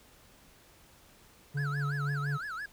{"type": "tone with tremolo", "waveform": "triangle", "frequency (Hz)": 142.5, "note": "C#3", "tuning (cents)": 48, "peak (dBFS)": -27, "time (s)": [1.54, 2.38], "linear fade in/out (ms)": 20, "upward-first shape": "triangle", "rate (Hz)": 4.1, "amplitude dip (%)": 30}
{"type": "tone with vibrato", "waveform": "triangle", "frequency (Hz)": 1480, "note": "F#6", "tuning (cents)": 0, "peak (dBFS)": -34, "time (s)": [1.57, 2.66], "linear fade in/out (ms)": 5, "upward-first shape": "sine", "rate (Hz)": 5.9, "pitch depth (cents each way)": 260}
{"effects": ["pink hiss -59 dBFS RMS until 2.72 s"]}